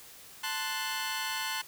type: chord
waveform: 15% pulse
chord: F# diminished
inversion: first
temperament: equal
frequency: 880 / 1046.5 / 1480 Hz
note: A5 / C6 / F#6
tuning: 0 / 0 / 0 cents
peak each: -30 dBFS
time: 0.43-1.62 s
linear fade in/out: 10 ms
effects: white hiss -51 dBFS RMS until 1.67 s